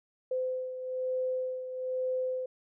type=beating tone pair; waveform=sine; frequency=512 / 513.1 Hz; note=C5 / C5; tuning=-38 / -34 cents; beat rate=1.1 Hz; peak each=-31 / -38 dBFS; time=0.31-2.46 s; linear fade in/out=5 ms; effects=none